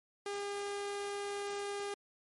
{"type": "tone", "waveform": "sawtooth", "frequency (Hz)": 404.1, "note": "G#4", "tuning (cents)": -47, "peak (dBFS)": -33, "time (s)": [0.26, 1.94], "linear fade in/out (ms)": 2, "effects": ["MP3 48 kbps"]}